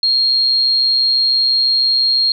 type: tone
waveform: sine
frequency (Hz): 4242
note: C8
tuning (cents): +23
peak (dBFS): -11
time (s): 0.03-2.32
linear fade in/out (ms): 2
effects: none